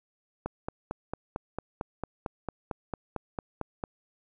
click train, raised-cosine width 1 ms, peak -18 dBFS, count 16, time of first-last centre 0.46-3.838 s, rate 4.44 Hz, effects none

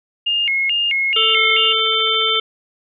sine tone with vibrato, 2473 Hz, D#7, 11 cents flat, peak -15 dBFS, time 0.26-1.73 s, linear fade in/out 10 ms, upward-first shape square, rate 2.3 Hz, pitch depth 230 cents each way
harmonic tone, 442.9 Hz, A4, 11 cents sharp, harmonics 1 / 3 / 5 / 7 / 8, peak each -24 / -21 / -24 / -18 / -20 dBFS, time 1.16-2.4 s, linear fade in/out 5 ms
effects none

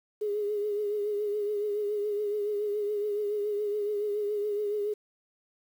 sine tone with vibrato, 415.3 Hz, G#4, in tune, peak -27 dBFS, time 0.21-4.94 s, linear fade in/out 10 ms, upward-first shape triangle, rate 7.1 Hz, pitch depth 51 cents each way, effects 9-bit

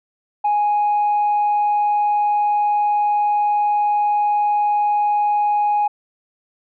sine tone, 830.6 Hz, G#5, in tune, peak -13 dBFS, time 0.44-5.88 s, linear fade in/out 10 ms, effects tanh soft clip ceiling -12 dBFS

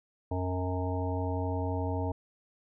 harmonic tone with a mistuned harmonic, 91.6 Hz, F#2, 17 cents flat, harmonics 1 / 3 / 5 / 7 / 9 / 10, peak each -31 / -36 / -38 / -39 / -41 / -41 dBFS, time 0.31-2.12 s, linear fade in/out 5 ms, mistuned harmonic 1, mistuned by -38 cents, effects none

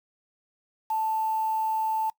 sine tone with quantisation, 880 Hz, A5, in tune, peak -24 dBFS, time 0.9-2.1 s, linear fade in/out 5 ms, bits 7, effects noise-tail reverb RT60 0.1 s tail -21 dB re dry

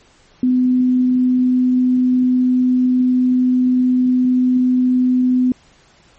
sine tone, 252.4 Hz, B3, 38 cents sharp, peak -11 dBFS, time 0.43-5.52 s, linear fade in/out 2 ms, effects pink hiss -51 dBFS RMS until 6.18 s + MP3 32 kbps

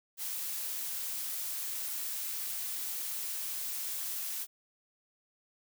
blue noise, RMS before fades -37 dBFS, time 0.17-4.47 s, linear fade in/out 50 ms, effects none

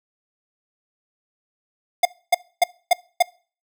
square tone bursts, 709 Hz, F5, 26 cents sharp, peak -12 dBFS, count 5, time 2.03-3.225 s, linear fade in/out 5 ms, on 23 ms, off 270 ms, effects noise-tail reverb RT60 0.4 s tail -23 dB re dry

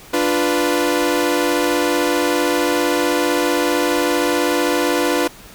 sawtooth chord, B diminished, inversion first, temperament equal, 293.7 / 349.2 / 493.9 Hz, D4 / F4 / B4, 0 / 0 / 0 cents, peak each -16 dBFS, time 0.13-5.28 s, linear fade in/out 10 ms, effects pink hiss -41 dBFS RMS until 5.54 s

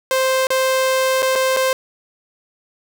sawtooth tone with dropouts, 523.3 Hz, C5, in tune, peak -11 dBFS, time 0.11-1.73 s, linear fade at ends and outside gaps 1 ms, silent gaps 0.47-0.504 / 1.222-1.227 / 1.354-1.358 / 1.565-1.569 s, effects none

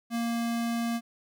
square tone, 233.1 Hz, A#3, in tune, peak -28 dBFS, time 0.1-1.01 s, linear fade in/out 50 ms, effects none

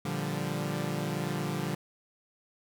sawtooth chord, G minor seventh, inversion first, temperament equal, 116.54 / 146.83 / 174.61 / 196 Hz, Bb2 / D3 / F3 / G3, 0 / 0 / 0 / 0 cents, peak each -36 / -30 / -32 / -33 dBFS, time 0.05-1.75 s, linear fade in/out 5 ms, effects none

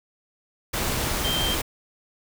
sine tone in noise, 3155 Hz, G7, 10 cents sharp, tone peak -25 dBFS, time 1.24-1.55 s, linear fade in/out 10 ms, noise pink, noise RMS -26 dBFS, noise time 0.73-1.62 s, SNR -2 dB, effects none

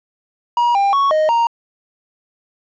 triangle tone with pitch steps, 955 / 796 / 1111 / 621 / 932 Hz, A#5 / G5 / C#6 / D#5 / A#5, +42 / +26 / +4 / -3 / -1 cents, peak -10 dBFS, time 0.57-1.47 s, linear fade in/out 2 ms, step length 180 ms, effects resampled to 16000 Hz + 8-bit

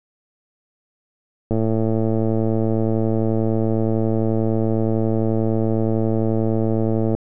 click train, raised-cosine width 2 ms, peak -8 dBFS, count 627, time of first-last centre 1.51-7.15 s, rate 111 Hz, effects none

